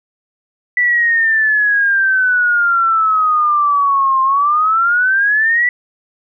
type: exponential two-way sweep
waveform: sine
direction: down then up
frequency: 1975.5 to 1053 to 1975.5 Hz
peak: -10 dBFS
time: 0.77-5.69 s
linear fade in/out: 2 ms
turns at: 4.22 s
effects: none